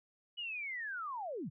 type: linear sweep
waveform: sine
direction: down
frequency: 2960 to 107 Hz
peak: -38 dBFS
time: 0.37-1.5 s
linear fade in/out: 20 ms
effects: none